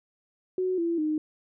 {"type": "tone with pitch steps", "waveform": "sine", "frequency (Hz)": [370, 337.3, 307.6], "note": ["F#4", "E4", "D#4"], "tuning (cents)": [0, 40, -20], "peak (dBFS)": -24, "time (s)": [0.58, 1.18], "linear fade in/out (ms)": 2, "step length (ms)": 200, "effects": []}